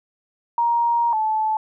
sine tone pair in turn, 940 / 869.5 Hz, A#5 / A5, +14 / -21 cents, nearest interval minor second, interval 135 cents, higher first, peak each -16 / -18 dBFS, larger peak first, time 0.58-1.13 / 1.13-1.57 s, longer first, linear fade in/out 2 ms, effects none

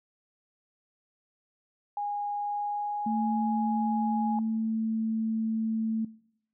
sine tone with pitch glide, 821 to 832 Hz, G#5 to G#5, -20 to +3 cents, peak -29 dBFS, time 1.97-4.39 s, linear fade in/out 2 ms, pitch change +23 cents, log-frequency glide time 2.32-3.35 s
sine tone, 222.2 Hz, A3, 17 cents sharp, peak -27 dBFS, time 3.06-6.05 s, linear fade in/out 5 ms
effects noise-tail reverb RT60 0.8 s tail -22 dB re dry

